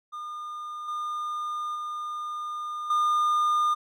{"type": "tone with level steps", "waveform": "triangle", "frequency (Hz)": 1213, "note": "D#6", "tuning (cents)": -44, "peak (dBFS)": [-32, -27, -29, -19], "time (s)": [0.12, 3.75], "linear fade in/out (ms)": 20, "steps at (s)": [0.88, 1.75, 2.9], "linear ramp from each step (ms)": 5, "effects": []}